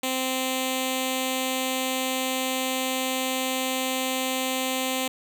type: tone with notch filter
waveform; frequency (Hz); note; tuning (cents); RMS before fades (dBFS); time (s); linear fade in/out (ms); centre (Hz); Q
5% pulse; 260; C4; -11; -27; 0.03-5.08; 5; 1500; 0.82
effects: none